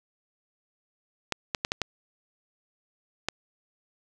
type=clicks; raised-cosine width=0.2 ms; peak=-9 dBFS; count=6; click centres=1.323 / 1.548 / 1.649 / 1.719 / 1.817 / 3.286 s; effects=none